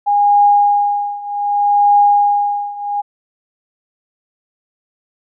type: tone with tremolo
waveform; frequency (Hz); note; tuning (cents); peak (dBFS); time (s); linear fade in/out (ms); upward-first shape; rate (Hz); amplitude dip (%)
sine; 818; G#5; -26; -6; 0.06-3.02; 20; triangle; 0.65; 90
effects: none